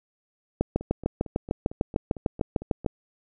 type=two click trains; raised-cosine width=2 ms; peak=-24 / -9 dBFS; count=10 / 16; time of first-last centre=0.81-2.846 / 0.61-2.862 s; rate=4.42 / 6.66 Hz; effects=none